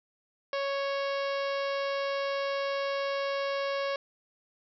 harmonic tone with a mistuned harmonic, 554.4 Hz, C#5, in tune, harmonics 1 / 2 / 3 / 4 / 5 / 6 / 7 / 8 / 9 / 10, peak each -30 / -36 / -40 / -42 / -44 / -46 / -47 / -48 / -49 / -50 dBFS, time 0.53-3.96 s, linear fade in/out 2 ms, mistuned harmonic 6, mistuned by -30 cents, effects none

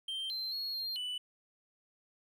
triangle tone with pitch steps, 3146 / 4116 / 4311 / 4202 / 2977 Hz, G7 / C8 / C#8 / C8 / F#7, +6 / -29 / -49 / +7 / +10 cents, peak -34 dBFS, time 0.08-1.18 s, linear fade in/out 5 ms, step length 220 ms, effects none

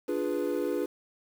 triangle chord, D diminished seventh, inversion none, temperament equal, 293.7 / 349.2 / 415.3 / 493.9 Hz, D4 / F4 / Ab4 / Cb5, 0 / 0 / 0 / 0 cents, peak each -31 dBFS, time 0.08-0.86 s, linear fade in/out 10 ms, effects 8-bit

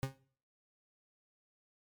40% pulse tone with exponential decay, 134.2 Hz, C3, 44 cents sharp, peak -28 dBFS, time 0.03-0.18 s, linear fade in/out 0 ms, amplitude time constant 31 ms, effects noise-tail reverb RT60 0.5 s tail -20 dB re dry + MP3 96 kbps

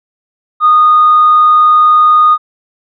sine tone with hard clipping, 1232 Hz, D#6, 17 cents flat, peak -4 dBFS, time 0.6-2.38 s, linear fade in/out 50 ms, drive 1 dB, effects resampled to 11025 Hz

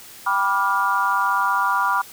sine chord, G dominant seventh, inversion none, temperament just, 784 / 980 / 1176 / 1411.2 Hz, G5 / B5 / D6 / F6, 0 / -14 / +2 / +18 cents, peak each -27 / -21 / -22 / -23 dBFS, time 0.26-2.02 s, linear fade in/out 10 ms, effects white hiss -42 dBFS RMS until 2.12 s

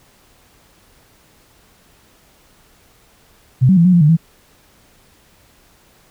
sine tone with pitch steps, 128.4 / 189.1 / 168.8 / 182.6 / 173.1 / 149.3 / 164 Hz, C3 / F#3 / E3 / F#3 / F3 / D3 / E3, -32 / +38 / +41 / -23 / -15 / +29 / -9 cents, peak -7 dBFS, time 3.61-4.17 s, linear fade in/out 20 ms, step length 80 ms, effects pink hiss -52 dBFS RMS until 6.1 s

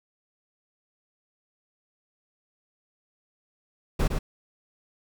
brown noise with echo, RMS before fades -22 dBFS, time 3.99-4.08 s, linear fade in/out 10 ms, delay 110 ms, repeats 1, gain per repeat -5 dB, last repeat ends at 4.19 s, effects none

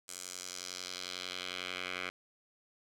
10% pulse tone with band-pass filter sweep, 91.1 Hz, F#2, 26 cents flat, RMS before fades -42 dBFS, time 0.08-2.1 s, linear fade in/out 10 ms, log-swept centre 8100 to 2200 Hz, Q 1.7, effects none

